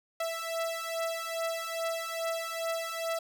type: beating tone pair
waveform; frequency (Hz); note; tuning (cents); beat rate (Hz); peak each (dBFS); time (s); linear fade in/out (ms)
sawtooth; 659.3 / 661.7; E5 / E5; 0 / +6; 2.4; -31; 0.2-3.19; 5
effects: none